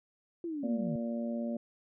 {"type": "linear sweep", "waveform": "sine", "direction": "down", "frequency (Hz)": [349.2, 140], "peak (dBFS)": -34, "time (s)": [0.44, 0.96], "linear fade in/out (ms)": 2}
{"type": "harmonic tone", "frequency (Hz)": 116.54, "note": "A#2", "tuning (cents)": 0, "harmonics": [2, 3, 4, 5, 6], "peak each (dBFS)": [-33, -46, -49, -39, -53], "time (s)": [0.63, 1.57], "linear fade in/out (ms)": 5}
{"effects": []}